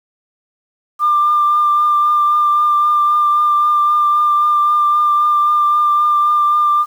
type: tone with vibrato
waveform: sine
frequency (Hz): 1193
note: D6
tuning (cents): +27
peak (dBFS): -9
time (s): 0.99-6.86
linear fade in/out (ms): 50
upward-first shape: triangle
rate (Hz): 3.8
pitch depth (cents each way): 18
effects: tanh soft clip ceiling -5 dBFS + 7-bit